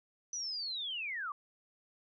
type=linear sweep; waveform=sine; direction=down; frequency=6000 to 1108.7 Hz; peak=-36 dBFS; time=0.33-1.32 s; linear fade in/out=2 ms; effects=none